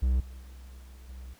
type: tone with level steps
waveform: triangle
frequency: 63.6 Hz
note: C2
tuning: 48 cents flat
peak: -20 / -39 / -42 / -44 / -38 dBFS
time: 0.02-1.34 s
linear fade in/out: 10 ms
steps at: 0.2 / 0.4 / 0.79 / 1.09 s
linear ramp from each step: 5 ms
effects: pink hiss -59 dBFS RMS until 1.39 s